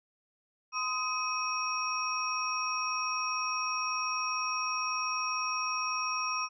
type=tone cluster; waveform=sine; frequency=1029 / 1254 / 2538 / 5590 Hz; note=C6 / D#6 / D#7 / F8; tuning=-29 / +13 / +34 / +1 cents; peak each=-36 / -34 / -36 / -36 dBFS; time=0.72-6.49 s; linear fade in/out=50 ms; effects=none